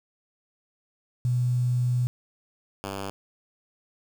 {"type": "tone pair in turn", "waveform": ["sine", "5% pulse"], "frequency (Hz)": [123.47, 98], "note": ["B2", "G2"], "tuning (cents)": [0, 0], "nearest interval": "major third", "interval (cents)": 400, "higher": "first", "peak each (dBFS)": -21, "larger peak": "neither", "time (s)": [[1.25, 2.07], [2.84, 3.1]], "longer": "first", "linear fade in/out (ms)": 0, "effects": ["8-bit"]}